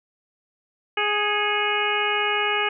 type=harmonic tone with a mistuned harmonic; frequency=415.3 Hz; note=G#4; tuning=in tune; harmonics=1 / 2 / 3 / 4 / 5 / 6 / 7; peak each=-28 / -28 / -28 / -28 / -28 / -28 / -28 dBFS; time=0.97-2.69 s; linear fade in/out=5 ms; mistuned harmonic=5; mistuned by=+73 cents; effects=none